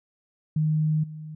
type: tone with level steps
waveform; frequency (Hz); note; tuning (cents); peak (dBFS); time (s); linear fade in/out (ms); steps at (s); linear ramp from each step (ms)
sine; 154.8; D#3; -9; -20 / -35; 0.56-1.35; 5; 1.03; 10
effects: none